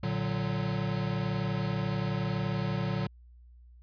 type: chord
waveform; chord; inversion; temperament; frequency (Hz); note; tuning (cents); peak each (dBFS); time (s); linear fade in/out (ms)
square; Bb augmented; none; equal with one note detuned; 115.2 / 146.83 / 185; Bb2 / D3 / F#3; -20 / 0 / 0; -34; 0.03-3.07; 5
effects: added 60 Hz sine -51 dBFS peak until 3.82 s + resampled to 11025 Hz